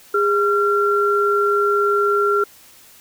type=tone pair together; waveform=sine; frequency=407.6 / 1371 Hz; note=G#4 / F6; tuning=-32 / -32 cents; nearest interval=octave + major sixth; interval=2100 cents; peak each=-17 dBFS; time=0.14-2.44 s; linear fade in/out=5 ms; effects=white hiss -47 dBFS RMS until 3 s